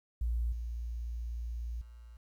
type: tone with level steps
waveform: sine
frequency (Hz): 58.27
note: A#1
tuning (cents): 0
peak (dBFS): -29 / -35 / -48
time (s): 0.21-2.17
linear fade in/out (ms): 5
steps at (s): 0.52 / 1.81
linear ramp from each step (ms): 5
effects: 11-bit